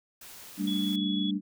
white noise, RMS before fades -47 dBFS, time 0.21-0.96 s, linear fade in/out 5 ms
sine chord, G suspended second, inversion none, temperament equal with one note detuned, 196 / 222.3 / 293.7 Hz, G3 / A3 / D4, 0 / +18 / 0 cents, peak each -29 / -34 / -31 dBFS, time 0.57-1.41 s, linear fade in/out 50 ms
sine tone, 3383 Hz, G#7, 31 cents sharp, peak -33 dBFS, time 0.67-1.31 s, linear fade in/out 5 ms
effects none

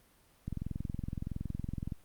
click train, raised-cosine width 5 ms, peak -24 dBFS, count 32, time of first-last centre 0.48-1.922 s, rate 21.5 Hz, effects pink hiss -65 dBFS RMS until 2.04 s + Opus 32 kbps

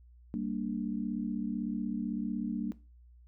sine chord, G minor, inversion none, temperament equal with one note detuned, 196 / 232 / 293.7 Hz, G3 / Bb3 / D4, 0 / -8 / 0 cents, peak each -37 / -34 / -37 dBFS, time 0.34-2.72 s, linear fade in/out 0 ms, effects noise-tail reverb RT60 0.3 s tail -18 dB re dry + added 60 Hz sine -54 dBFS peak until 3.27 s

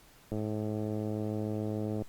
click train, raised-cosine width 2 ms, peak -22 dBFS, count 183, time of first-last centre 0.32-2.021 s, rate 107 Hz, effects pink hiss -59 dBFS RMS until 2.08 s + Opus 48 kbps

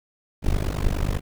brown noise with amplitude modulation, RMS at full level -19 dBFS, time 0.42-1.21 s, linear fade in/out 50 ms, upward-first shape sine, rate 49.7 Hz, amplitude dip 100%, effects none

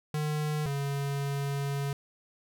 square tone pair in turn, 151.4 / 140.31 Hz, D#3 / C#3, -47 / +21 cents, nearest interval minor second, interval 132 cents, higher first, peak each -29 / -30 dBFS, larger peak first, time 0.14-0.66 / 0.66-1.93 s, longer second, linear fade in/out 2 ms, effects none

